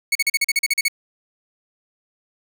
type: tone bursts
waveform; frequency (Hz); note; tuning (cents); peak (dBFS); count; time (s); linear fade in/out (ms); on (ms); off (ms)
sawtooth; 2217; C#7; 0; -12; 11; 0.12-0.883; 5; 33; 40
effects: none